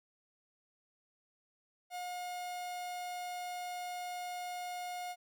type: tone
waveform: 45% pulse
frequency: 717 Hz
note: F5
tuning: 45 cents sharp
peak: -39 dBFS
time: 1.9-5.16 s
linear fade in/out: 50 ms
effects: none